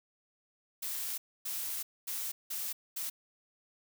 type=noise bursts at uneven times; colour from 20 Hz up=blue; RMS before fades=-37 dBFS; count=5; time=0.82-1.18 / 1.45-1.83 / 2.07-2.32 / 2.5-2.73 / 2.96-3.1 s; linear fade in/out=10 ms; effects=none